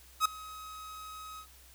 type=tone with ADSR envelope; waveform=45% pulse; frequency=1269 Hz; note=D#6; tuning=34 cents sharp; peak=-21 dBFS; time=0.2-1.47 s; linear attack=54 ms; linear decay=3 ms; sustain=-22 dB; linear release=83 ms; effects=added 63 Hz sine -58 dBFS peak until 1.74 s + white hiss -58 dBFS RMS until 1.74 s